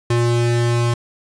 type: tone pair together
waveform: square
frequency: 118.67 / 355.6 Hz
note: A#2 / F4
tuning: +31 / +31 cents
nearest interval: octave + perfect fifth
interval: 1900 cents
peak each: -16 / -25 dBFS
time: 0.1-0.94 s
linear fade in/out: 5 ms
effects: resampled to 22050 Hz + 9-bit